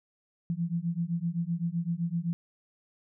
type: beating tone pair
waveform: sine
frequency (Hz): 165.9 / 173.7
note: E3 / F3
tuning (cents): +11 / -9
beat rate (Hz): 7.8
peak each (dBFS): -31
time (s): 0.5-2.33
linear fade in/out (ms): 0
effects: none